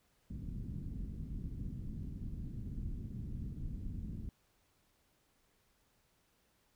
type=low-pass noise; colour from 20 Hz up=pink; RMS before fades=-42 dBFS; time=0.3-4.29 s; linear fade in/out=0 ms; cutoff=240 Hz; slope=24 dB/octave; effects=pink hiss -74 dBFS RMS until 6.75 s